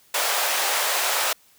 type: high-pass noise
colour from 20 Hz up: pink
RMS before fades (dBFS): -23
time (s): 0.14-1.33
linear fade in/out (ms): 5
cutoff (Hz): 580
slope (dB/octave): 24
effects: white hiss -57 dBFS RMS until 1.58 s